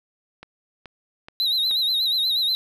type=click train; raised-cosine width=0.3 ms; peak=-23 dBFS; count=4; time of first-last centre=0.43-1.712 s; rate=2.34 Hz
type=tone with vibrato; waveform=triangle; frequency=3900 Hz; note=B7; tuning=23 cents flat; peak=-18 dBFS; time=1.4-2.55 s; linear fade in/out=0 ms; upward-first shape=sine; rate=8.3 Hz; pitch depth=90 cents each way
effects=none